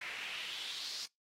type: noise with band-pass filter sweep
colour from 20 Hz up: pink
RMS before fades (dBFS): -43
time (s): 0.01-1.06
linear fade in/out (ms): 5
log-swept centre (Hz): 2100 to 4900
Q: 3.6
effects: noise-tail reverb RT60 0.2 s tail -26 dB re dry + AAC 48 kbps

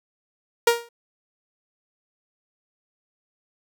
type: tone with exponential decay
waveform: sawtooth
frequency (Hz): 470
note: A#4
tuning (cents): +14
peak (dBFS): -8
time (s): 0.67-0.89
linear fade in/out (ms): 5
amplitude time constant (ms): 46
effects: none

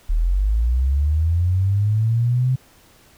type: linear sweep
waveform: sine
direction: up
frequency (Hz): 36.97 to 130.81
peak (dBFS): -15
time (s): 0.09-2.56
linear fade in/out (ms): 10
effects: pink hiss -52 dBFS RMS until 3.17 s

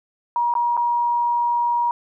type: tone with dropouts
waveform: sine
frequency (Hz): 953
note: A#5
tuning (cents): +38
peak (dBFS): -17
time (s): 0.36-1.91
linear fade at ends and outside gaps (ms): 1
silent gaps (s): 0.539-0.552 / 0.768-0.775
effects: none

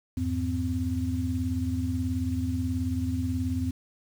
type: tone cluster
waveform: sine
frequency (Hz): 83.2 / 101.7 / 256.8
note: E2 / G#2 / C4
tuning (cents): +17 / -36 / -32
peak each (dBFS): -30 / -32 / -29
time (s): 0.17-3.71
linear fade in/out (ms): 5
effects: 8-bit

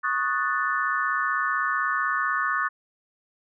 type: chord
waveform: sine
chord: D# half-diminished seventh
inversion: third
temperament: equal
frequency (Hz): 1108.7 / 1244.5 / 1480 / 1760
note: C#6 / D#6 / F#6 / A6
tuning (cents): 0 / 0 / 0 / 0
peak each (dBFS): -28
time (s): 0.03-2.69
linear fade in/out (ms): 20
effects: none

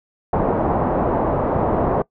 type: low-pass noise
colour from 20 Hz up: white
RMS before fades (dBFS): -19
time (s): 0.33-2.02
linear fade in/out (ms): 2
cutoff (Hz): 870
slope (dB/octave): 24
effects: noise-tail reverb RT60 0.1 s tail -22 dB re dry

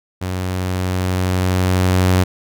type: tone with level ramp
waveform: sawtooth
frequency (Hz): 92.1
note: F#2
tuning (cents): -7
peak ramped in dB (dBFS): -17 to -7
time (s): 0.21-2.24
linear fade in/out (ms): 10
effects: none

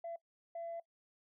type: tone bursts at uneven times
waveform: sine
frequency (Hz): 674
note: E5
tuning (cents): +38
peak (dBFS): -39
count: 2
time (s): 0.04-0.16 / 0.55-0.8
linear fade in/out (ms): 5
effects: noise-tail reverb RT60 0.1 s tail -20 dB re dry + tanh soft clip ceiling -37 dBFS

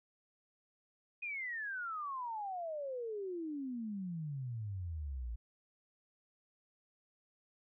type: exponential sweep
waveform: sine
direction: down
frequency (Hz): 2500 to 55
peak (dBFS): -38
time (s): 1.22-5.36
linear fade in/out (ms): 10
effects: none

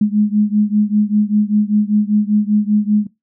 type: beating tone pair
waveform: sine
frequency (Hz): 207.6 / 212.7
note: G#3 / G#3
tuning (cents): 0 / +42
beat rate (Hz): 5.1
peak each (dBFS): -14 / -15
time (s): 0.01-3.07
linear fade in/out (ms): 5
effects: noise-tail reverb RT60 0.2 s tail -21 dB re dry

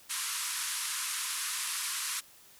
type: band-pass noise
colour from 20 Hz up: white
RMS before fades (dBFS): -35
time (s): 0.09-2.21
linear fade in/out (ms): 20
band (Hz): 960 to 12000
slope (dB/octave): 96
effects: white hiss -57 dBFS RMS until 2.59 s

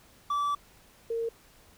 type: tone pair in turn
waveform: triangle / sine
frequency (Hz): 1157 / 459.2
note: D6 / A#4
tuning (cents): -26 / -26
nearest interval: octave + major third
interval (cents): 1600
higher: first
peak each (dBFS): -24 / -28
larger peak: first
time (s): 0.3-0.55 / 1.1-1.29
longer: first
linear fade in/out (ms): 5
effects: pink hiss -58 dBFS RMS until 1.77 s

